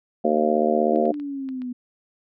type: harmonic tone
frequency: 76.3 Hz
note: D#2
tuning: 33 cents flat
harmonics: 3 / 4 / 5 / 6 / 7 / 8 / 9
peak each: -24 / -29 / -24 / -27 / -24 / -29 / -23 dBFS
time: 0.24-1.12 s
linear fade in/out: 10 ms
type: exponential sweep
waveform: sine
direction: down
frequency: 318.7 to 244.2 Hz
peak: -27 dBFS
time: 0.91-1.73 s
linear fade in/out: 10 ms
type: clicks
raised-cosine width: 0.3 ms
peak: -31 dBFS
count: 6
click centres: 0.959 / 1.055 / 1.142 / 1.199 / 1.489 / 1.619 s
effects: none